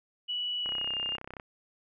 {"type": "tone with pitch glide", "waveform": "sine", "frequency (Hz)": [2945, 2814], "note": ["F#7", "F7"], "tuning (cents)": [-9, 12], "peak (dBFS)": -30, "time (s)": [0.28, 1.17], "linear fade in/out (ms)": 20, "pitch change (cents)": -79, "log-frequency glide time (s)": [0.61, 0.94]}
{"type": "click train", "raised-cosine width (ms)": 0.5, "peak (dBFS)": -26, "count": 25, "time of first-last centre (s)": [0.66, 1.398], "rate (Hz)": 32.5}
{"effects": []}